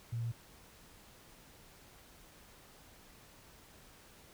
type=tone; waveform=sine; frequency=116.54 Hz; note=A#2; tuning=in tune; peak=-34 dBFS; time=0.12-0.32 s; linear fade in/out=10 ms; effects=pink hiss -59 dBFS RMS until 4.33 s